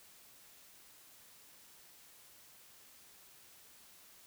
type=silence; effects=white hiss -60 dBFS RMS until 4.26 s